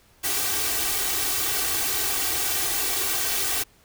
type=noise with comb filter; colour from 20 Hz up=white; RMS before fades=-25 dBFS; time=0.23-3.64 s; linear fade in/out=20 ms; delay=2.6 ms; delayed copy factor=+0.95; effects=pink hiss -58 dBFS RMS until 3.84 s